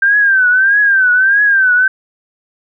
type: tone with vibrato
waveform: sine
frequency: 1568 Hz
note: G6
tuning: in tune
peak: -7 dBFS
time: 0.02-1.88 s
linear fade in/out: 5 ms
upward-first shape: triangle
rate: 1.6 Hz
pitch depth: 130 cents each way
effects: none